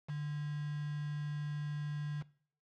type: tone with quantisation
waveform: sine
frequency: 147.8 Hz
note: D3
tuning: 11 cents sharp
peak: -36 dBFS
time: 0.08-2.23 s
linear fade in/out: 20 ms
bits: 8
effects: noise-tail reverb RT60 0.5 s tail -20 dB re dry + low-pass 4000 Hz 12 dB/octave